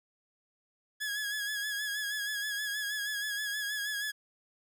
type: tone with vibrato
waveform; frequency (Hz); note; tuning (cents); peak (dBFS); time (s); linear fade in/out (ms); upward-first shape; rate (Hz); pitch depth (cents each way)
sawtooth; 1678; G#6; +17; -29; 1-4.12; 20; sine; 6.3; 47
effects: none